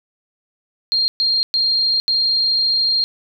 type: tone bursts at uneven times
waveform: sine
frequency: 4209 Hz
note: C8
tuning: 9 cents sharp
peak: -14 dBFS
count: 4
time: 0.92-1.08 / 1.2-1.43 / 1.54-2 / 2.08-3.04 s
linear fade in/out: 0 ms
effects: none